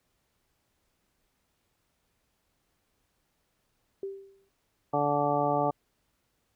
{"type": "tone with exponential decay", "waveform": "sine", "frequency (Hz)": 391.3, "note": "G4", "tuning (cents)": -3, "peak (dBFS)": -30, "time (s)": [4.03, 4.49], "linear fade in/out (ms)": 2, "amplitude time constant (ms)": 100}
{"type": "harmonic tone", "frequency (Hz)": 145.2, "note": "D3", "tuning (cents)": -19, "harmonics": [1, 2, 3, 4, 5, 6, 8], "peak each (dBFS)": [-35, -33, -33, -30, -29, -31, -34], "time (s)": [4.93, 5.71], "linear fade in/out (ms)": 10}
{"effects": ["pink hiss -75 dBFS RMS until 6.55 s"]}